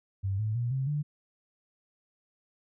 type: tone with pitch steps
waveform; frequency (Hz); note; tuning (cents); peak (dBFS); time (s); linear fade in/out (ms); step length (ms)
sine; 97.4 / 108.07 / 119.91 / 133.05 / 147.63; G2 / A2 / A#2 / C3 / D3; -11 / -31 / +49 / +29 / +9; -27; 0.23-1.03; 20; 160
effects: none